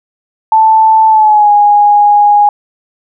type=tone with pitch glide; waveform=sine; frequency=880 to 825.8 Hz; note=A5 to G#5; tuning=0 to -10 cents; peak=-3 dBFS; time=0.52-2.49 s; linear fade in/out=2 ms; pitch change=-110 cents; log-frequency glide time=1.08-1.51 s; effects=none